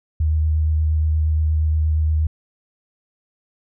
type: tone with vibrato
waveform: sine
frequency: 77.8 Hz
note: D#2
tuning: in tune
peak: -15 dBFS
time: 0.2-2.27 s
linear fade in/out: 5 ms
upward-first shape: sine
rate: 8.5 Hz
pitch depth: 15 cents each way
effects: none